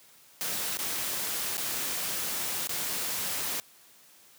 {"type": "noise with dropouts", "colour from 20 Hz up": "white", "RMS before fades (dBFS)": -32, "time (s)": [0.41, 3.6], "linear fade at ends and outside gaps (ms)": 0, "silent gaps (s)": [[0.771, 0.789], [1.57, 1.579], [2.672, 2.693]], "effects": ["white hiss -57 dBFS RMS until 4.38 s", "high-pass 100 Hz 12 dB/octave"]}